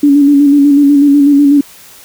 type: tone with vibrato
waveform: sine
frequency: 285 Hz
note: C#4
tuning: 48 cents sharp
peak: -3 dBFS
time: 0.03-1.61 s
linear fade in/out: 5 ms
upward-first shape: square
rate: 8.1 Hz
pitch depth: 32 cents each way
effects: white hiss -37 dBFS RMS until 2.04 s